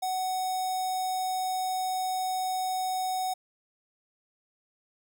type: tone with notch filter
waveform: square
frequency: 746 Hz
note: F#5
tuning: 14 cents sharp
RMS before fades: -30 dBFS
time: 0.02-3.34 s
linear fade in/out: 10 ms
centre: 2100 Hz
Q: 1.4
effects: none